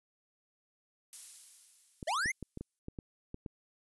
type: noise with exponential decay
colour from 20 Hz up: violet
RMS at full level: -41 dBFS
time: 1.13-2.79 s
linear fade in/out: 0 ms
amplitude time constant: 360 ms
type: clicks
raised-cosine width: 3 ms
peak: -28 dBFS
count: 9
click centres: 2.028 / 2.259 / 2.427 / 2.574 / 2.61 / 2.884 / 2.988 / 3.344 / 3.462 s
type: linear sweep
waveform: square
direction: up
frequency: 556 to 2189 Hz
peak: -31 dBFS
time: 2.07-2.32 s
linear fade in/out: 10 ms
effects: resampled to 24000 Hz